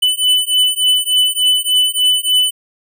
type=beating tone pair; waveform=square; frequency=2996 / 2999.4 Hz; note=F#7 / F#7; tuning=+21 / +23 cents; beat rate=3.4 Hz; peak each=-15 dBFS; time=0.02-2.51 s; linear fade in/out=10 ms; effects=none